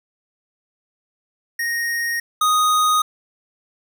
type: tone pair in turn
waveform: square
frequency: 1864.7 / 1244.5 Hz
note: A#6 / D#6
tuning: 0 / 0 cents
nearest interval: perfect fifth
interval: 700 cents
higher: first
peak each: -21 / -15 dBFS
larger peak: second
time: 1.59-2.2 / 2.41-3.02 s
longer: neither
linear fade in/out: 5 ms
effects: none